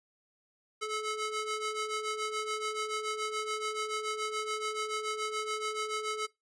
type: ring-modulated tone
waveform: sawtooth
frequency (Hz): 865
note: A5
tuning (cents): -30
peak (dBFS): -26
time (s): 0.81-6.27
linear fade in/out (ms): 20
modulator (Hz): 436
effects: noise-tail reverb RT60 0.2 s tail -22 dB re dry + resampled to 22050 Hz